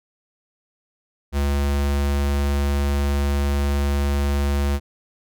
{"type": "tone", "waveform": "square", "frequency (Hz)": 70.8, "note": "C#2", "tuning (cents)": 37, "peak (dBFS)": -19, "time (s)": [1.32, 4.8], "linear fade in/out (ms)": 50, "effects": []}